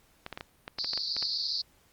clicks, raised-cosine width 0.3 ms, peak -21 dBFS, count 11, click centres 0.264 / 0.327 / 0.375 / 0.409 / 0.679 / 0.786 / 0.845 / 0.934 / 0.976 / 1.166 / 1.226 s
white band-pass noise, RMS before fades -32 dBFS, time 0.78-1.62 s, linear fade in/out 10 ms, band 4200 to 4900 Hz, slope 96 dB/octave
effects pink hiss -64 dBFS RMS until 1.92 s + Opus 48 kbps

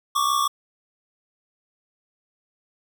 square tone pair together, 1109.2 / 1174.7 Hz, C#6 / D6, +1 / 0 cents, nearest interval minor second, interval 99 cents, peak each -23 dBFS, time 0.15-0.48 s, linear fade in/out 10 ms, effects none

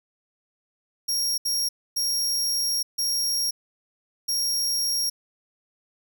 sawtooth tone bursts at uneven times, 5588 Hz, F8, in tune, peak -20 dBFS, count 5, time 1.08-1.38 / 1.45-1.69 / 1.96-2.83 / 2.98-3.51 / 4.28-5.1 s, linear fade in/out 10 ms, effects none

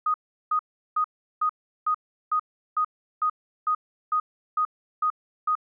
sine tone bursts, 1244.5 Hz, D#6, in tune, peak -20 dBFS, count 13, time 0.06-5.553 s, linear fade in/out 5 ms, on 81 ms, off 370 ms, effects none

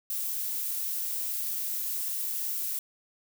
violet noise, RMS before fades -32 dBFS, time 0.1-2.79 s, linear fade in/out 2 ms, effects none

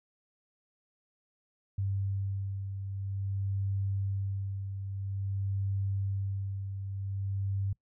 sine beating tone pair, 98 / 98.5 Hz, G2 / G2, 0 / +9 cents, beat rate 0.5 Hz, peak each -31 / -40 dBFS, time 1.78-7.73 s, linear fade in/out 5 ms, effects noise-tail reverb RT60 0.1 s tail -23 dB re dry

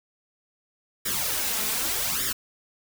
white noise with flanger, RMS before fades -27 dBFS, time 1.05-2.33 s, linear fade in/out 10 ms, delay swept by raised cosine 0.56 to 4.66 ms, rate 0.84 Hz, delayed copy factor +0.8, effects none

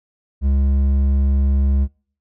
sine tone with hard clipping, 68.6 Hz, C#2, 17 cents flat, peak -15 dBFS, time 0.41-1.88 s, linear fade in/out 50 ms, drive 6 dB, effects noise-tail reverb RT60 0.5 s tail -26 dB re dry

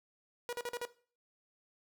sawtooth tone bursts, 481.6 Hz, B4, 44 cents flat, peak -32 dBFS, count 5, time 0.49-0.852 s, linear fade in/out 0 ms, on 38 ms, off 43 ms, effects noise-tail reverb RT60 0.4 s tail -17 dB re dry

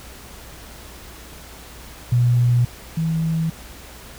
sine tone pair in turn, 121.5 / 162.18 Hz, B2 / E3, -28 / -28 cents, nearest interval perfect fourth, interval 500 cents, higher second, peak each -13 / -18 dBFS, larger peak first, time 2.12-2.65 / 2.97-3.5 s, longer neither, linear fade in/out 5 ms, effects added 60 Hz sine -43 dBFS peak until 4.18 s + pink hiss -41 dBFS RMS until 4.18 s

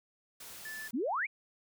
white noise, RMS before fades -48 dBFS, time 0.4-0.91 s, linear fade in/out 5 ms
triangle tone, 1746 Hz, A6, 14 cents flat, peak -39 dBFS, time 0.65-0.88 s, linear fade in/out 5 ms
sine exponential sweep, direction up, 207.7 to 2479 Hz, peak -30 dBFS, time 0.93-1.27 s, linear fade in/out 20 ms
effects none

